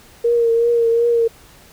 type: tone with vibrato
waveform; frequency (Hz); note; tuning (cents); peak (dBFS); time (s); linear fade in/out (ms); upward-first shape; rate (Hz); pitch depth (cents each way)
sine; 466.2; A#4; 0; -12; 0.24-1.28; 10; triangle; 2.7; 35
effects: pink hiss -46 dBFS RMS until 1.72 s